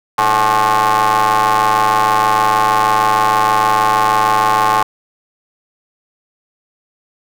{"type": "ring-modulated tone", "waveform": "30% pulse", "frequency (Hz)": 106.4, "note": "G#2", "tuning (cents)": 42, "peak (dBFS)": -5, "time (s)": [0.18, 4.83], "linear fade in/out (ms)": 5, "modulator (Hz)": 970, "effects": []}